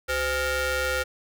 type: ring-modulated tone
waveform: sawtooth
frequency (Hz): 446.1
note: A4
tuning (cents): +24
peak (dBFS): -17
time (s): 0.08-1.04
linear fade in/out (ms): 20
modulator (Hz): 960
effects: none